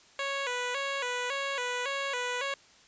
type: tone with vibrato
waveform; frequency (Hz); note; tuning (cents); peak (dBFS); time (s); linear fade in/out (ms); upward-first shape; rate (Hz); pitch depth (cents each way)
10% pulse; 522; C5; -4; -22; 0.19-2.54; 2; square; 1.8; 100
effects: white hiss -58 dBFS RMS until 2.87 s + resampled to 16000 Hz